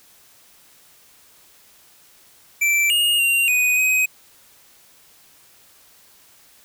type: tone with pitch steps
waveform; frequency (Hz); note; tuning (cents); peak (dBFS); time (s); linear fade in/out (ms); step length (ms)
square; 2337 / 2852 / 2768 / 2488 / 2519; D7 / F7 / F7 / D#7 / D#7; -9 / +36 / -16 / -1 / +21; -16; 2.61-4.06; 10; 290
effects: white hiss -52 dBFS RMS until 6.64 s